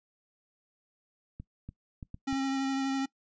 clicks, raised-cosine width 5 ms, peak -29 dBFS, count 5, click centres 1.4 / 1.69 / 2.028 / 2.144 / 2.328 s
square tone with vibrato, 269.8 Hz, C#4, 47 cents flat, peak -29 dBFS, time 2.27-3.06 s, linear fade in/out 10 ms, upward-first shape sine, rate 12 Hz, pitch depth 14 cents each way
effects noise-tail reverb RT60 0.1 s tail -21 dB re dry + resampled to 16000 Hz

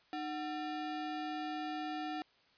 square ring-modulated tone, 524 Hz, C5, 2 cents sharp, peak -35 dBFS, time 0.13-2.22 s, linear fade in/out 0 ms, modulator 218 Hz, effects white hiss -68 dBFS RMS until 2.57 s + resampled to 11025 Hz

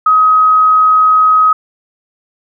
sine tone, 1265 Hz, D#6, 28 cents sharp, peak -5 dBFS, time 0.06-1.53 s, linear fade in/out 5 ms, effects none

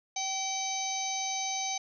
harmonic tone, 769 Hz, G5, 33 cents flat, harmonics 1 / 3 / 4 / 5 / 6 / 7 / 8, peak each -35 / -40 / -45 / -40 / -43 / -46 / -34 dBFS, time 0.16-1.78 s, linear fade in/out 5 ms, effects none

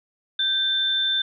sine tone pair together, 1565 / 3554 Hz, G6 / A7, -3 / +17 cents, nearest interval octave + major second, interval 1420 cents, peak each -29 / -20 dBFS, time 0.39-1.22 s, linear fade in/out 5 ms, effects none

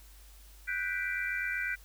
sine chord, G major seventh, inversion third, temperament equal, 1480 / 1568 / 1975.5 / 2349 Hz, F#6 / G6 / B6 / D7, 0 / 0 / 0 / 0 cents, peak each -36 / -37 / -36 / -37 dBFS, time 0.67-1.76 s, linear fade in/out 20 ms, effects added 50 Hz sine -52 dBFS peak until 1.84 s + white hiss -59 dBFS RMS until 1.84 s

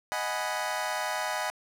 25% pulse chord, G# minor seventh, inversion second, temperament equal, 622.3 / 740 / 830.6 / 987.8 Hz, D#5 / F#5 / G#5 / B5, 0 / 0 / 0 / 0 cents, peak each -31 dBFS, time 0.12-1.5 s, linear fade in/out 0 ms, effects low-pass 12000 Hz 12 dB/octave + 8-bit

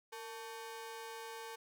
sawtooth ring-modulated tone, 672 Hz, E5, 33 cents sharp, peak -38 dBFS, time 0.12-1.56 s, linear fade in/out 10 ms, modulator 213 Hz, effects none

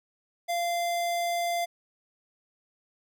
square tone, 691 Hz, F5, 19 cents flat, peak -27 dBFS, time 0.48-1.66 s, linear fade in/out 20 ms, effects none

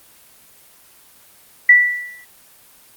sine tone with exponential decay, 1962 Hz, B6, 12 cents flat, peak -3 dBFS, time 1.69-2.25 s, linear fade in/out 5 ms, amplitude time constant 120 ms, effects white hiss -48 dBFS RMS until 2.96 s + Opus 24 kbps

